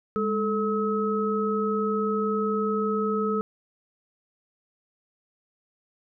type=tone cluster; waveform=sine; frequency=206 / 437.4 / 1284 Hz; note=G#3 / A4 / E6; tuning=-14 / -10 / -46 cents; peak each=-27 / -26 / -29 dBFS; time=0.16-3.41 s; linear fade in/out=0 ms; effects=none